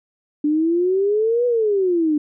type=exponential two-way sweep; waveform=sine; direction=up then down; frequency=292.7 to 493.9 to 292.7 Hz; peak=-15 dBFS; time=0.44-2.18 s; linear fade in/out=5 ms; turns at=1.46 s; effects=none